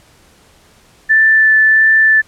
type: tone with vibrato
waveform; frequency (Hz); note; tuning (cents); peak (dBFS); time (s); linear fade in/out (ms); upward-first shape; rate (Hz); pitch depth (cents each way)
sine; 1760; A6; 0; -6; 1.09-2.22; 20; sine; 1.5; 8
effects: pink hiss -48 dBFS RMS until 2.27 s + low-pass 11000 Hz 12 dB/octave